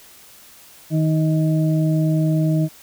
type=harmonic tone; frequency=157.3 Hz; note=D#3; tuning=19 cents sharp; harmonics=1 / 2 / 4; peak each=-16 / -22 / -28 dBFS; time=0.9-2.69 s; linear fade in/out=50 ms; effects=white hiss -46 dBFS RMS until 2.82 s